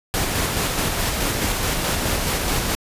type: noise with tremolo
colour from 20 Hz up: pink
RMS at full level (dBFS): -21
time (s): 0.14-2.75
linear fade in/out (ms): 0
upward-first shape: square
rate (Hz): 4.7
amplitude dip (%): 25
effects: resampled to 32000 Hz

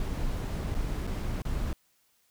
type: noise with dropouts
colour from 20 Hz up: brown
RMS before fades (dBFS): -31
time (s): 0-1.73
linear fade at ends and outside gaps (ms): 1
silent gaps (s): 0.744-0.749 / 1.069-1.074 / 1.42-1.451
effects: white hiss -69 dBFS RMS until 2.3 s

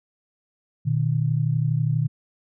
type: tone pair together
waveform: sine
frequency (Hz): 120.32 / 152.6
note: B2 / D#3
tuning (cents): -45 / -33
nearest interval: major third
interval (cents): 412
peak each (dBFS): -22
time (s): 0.85-2.08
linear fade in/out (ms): 20
effects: none

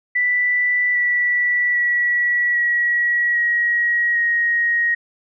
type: tone with pitch steps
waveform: sine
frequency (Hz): 1975.5 / 1956.2 / 1937.1 / 1918.2 / 1899.4 / 1880.8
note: B6 / B6 / B6 / A#6 / A#6 / A#6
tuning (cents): 0 / -17 / -34 / +49 / +32 / +15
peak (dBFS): -15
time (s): 0.15-4.95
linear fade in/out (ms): 10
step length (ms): 800
effects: none

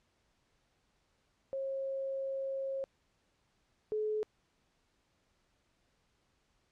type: tone pair in turn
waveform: sine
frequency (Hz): 540 / 428.4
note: C#5 / A4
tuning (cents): -45 / -46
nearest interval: major third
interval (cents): 401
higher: first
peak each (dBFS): -34 / -31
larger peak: second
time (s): 1.53-2.84 / 3.92-4.23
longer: first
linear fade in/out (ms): 0
effects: pink hiss -75 dBFS RMS until 6.71 s + low-pass 7000 Hz 12 dB/octave

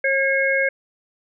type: harmonic tone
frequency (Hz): 542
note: C#5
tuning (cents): -39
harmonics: 1 / 3 / 4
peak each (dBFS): -21 / -21 / -21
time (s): 0.04-0.69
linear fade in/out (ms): 5
effects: none

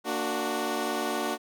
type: chord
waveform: 15% pulse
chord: Bb augmented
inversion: none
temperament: equal with one note detuned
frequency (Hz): 229.9 / 293.7 / 370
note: Bb3 / D4 / F#4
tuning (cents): -24 / 0 / 0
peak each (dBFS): -27 / -26 / -25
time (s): 0.04-1.38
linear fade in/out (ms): 50
effects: none

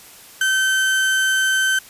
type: tone with ADSR envelope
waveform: 35% pulse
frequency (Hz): 1542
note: G6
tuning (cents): -29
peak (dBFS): -12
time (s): 0.41-1.79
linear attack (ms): 4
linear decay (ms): 5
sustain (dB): -2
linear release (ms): 5
effects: white hiss -43 dBFS RMS until 1.89 s + resampled to 32000 Hz

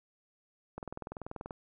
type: click train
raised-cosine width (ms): 1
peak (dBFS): -26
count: 16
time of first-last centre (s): 0.78-1.508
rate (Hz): 20.6
effects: none

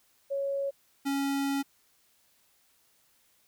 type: tone pair in turn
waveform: sine / square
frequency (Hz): 554.4 / 277.2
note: C#5 / C#4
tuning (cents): 0 / 0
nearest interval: octave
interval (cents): 1200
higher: first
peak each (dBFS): -28 / -28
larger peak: neither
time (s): 0.3-0.71 / 1.05-1.63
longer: second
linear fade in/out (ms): 20
effects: white hiss -67 dBFS RMS until 3.47 s

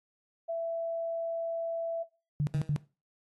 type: tone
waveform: sine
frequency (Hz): 665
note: E5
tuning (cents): +15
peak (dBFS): -30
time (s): 0.48-2.04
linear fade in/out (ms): 20
type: tone bursts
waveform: sine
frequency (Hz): 146.83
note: D3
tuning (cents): 0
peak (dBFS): -25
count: 3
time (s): 2.4-2.762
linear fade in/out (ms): 0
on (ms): 70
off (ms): 76
type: tone with exponential decay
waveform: 15% pulse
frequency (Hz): 159.4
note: D#3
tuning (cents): +42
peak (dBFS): -32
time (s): 2.54-2.86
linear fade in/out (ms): 0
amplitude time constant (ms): 68
effects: noise-tail reverb RT60 0.3 s tail -19 dB re dry + AAC 32 kbps

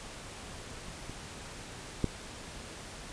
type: clicks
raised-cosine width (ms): 3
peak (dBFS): -30 / -28 / -14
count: 3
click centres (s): 0.884 / 1.096 / 2.043
effects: pink hiss -45 dBFS RMS until 3.12 s + resampled to 22050 Hz

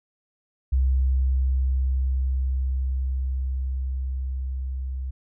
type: tone with level ramp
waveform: sine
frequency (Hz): 65.3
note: C2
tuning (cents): -3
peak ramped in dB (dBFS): -17 to -27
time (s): 0.72-5.11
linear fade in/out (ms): 10
effects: none

